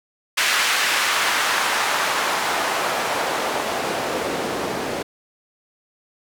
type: noise with band-pass filter sweep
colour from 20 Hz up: white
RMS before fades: -22 dBFS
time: 0.37-5.03 s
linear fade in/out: 10 ms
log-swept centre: 1900 to 350 Hz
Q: 0.97
effects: none